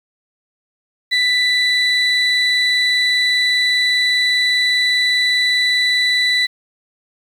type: tone pair together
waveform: sine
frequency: 1985 / 3970 Hz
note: B6 / B7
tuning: +8 / +8 cents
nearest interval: octave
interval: 1200 cents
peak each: -14 dBFS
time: 1.11-6.47 s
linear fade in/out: 20 ms
effects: tanh soft clip ceiling -9 dBFS + 7-bit